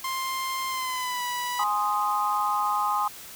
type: tone with pitch glide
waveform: sawtooth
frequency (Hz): 1052 to 981.6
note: C6 to B5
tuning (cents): +9 to -11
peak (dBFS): -24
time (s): 0.04-1.64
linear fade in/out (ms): 5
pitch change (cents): -120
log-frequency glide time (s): 0.68-1.23
type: chord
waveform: sine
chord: Ab major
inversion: none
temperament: equal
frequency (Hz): 830.6 / 1046.5 / 1244.5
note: Ab5 / C6 / Eb6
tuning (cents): 0 / 0 / 0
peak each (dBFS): -27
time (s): 1.59-3.08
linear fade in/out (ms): 5
effects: white hiss -43 dBFS RMS until 3.35 s